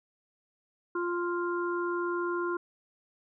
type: harmonic tone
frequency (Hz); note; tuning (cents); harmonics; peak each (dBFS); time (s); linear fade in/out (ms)
349.2; F4; 0; 1 / 3 / 4; -30 / -35 / -36; 0.95-2.57; 5
effects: none